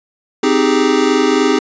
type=chord; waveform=square; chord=Ab major seventh; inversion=first; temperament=equal; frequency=261.6 / 311.1 / 392 / 415.3 Hz; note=C4 / Eb4 / G4 / Ab4; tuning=0 / 0 / 0 / 0 cents; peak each=-17 dBFS; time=0.43-1.59 s; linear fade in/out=5 ms; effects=resampled to 16000 Hz